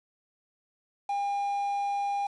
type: tone with quantisation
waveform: triangle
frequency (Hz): 805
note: G5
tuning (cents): +46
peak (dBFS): -25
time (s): 1.09-2.27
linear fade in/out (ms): 5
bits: 8
effects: resampled to 22050 Hz